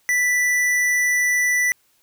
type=tone with tanh clipping; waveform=sine; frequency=1975.5 Hz; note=B6; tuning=in tune; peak=-18 dBFS; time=0.09-1.72 s; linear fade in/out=0 ms; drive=17 dB; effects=white hiss -62 dBFS RMS until 2.02 s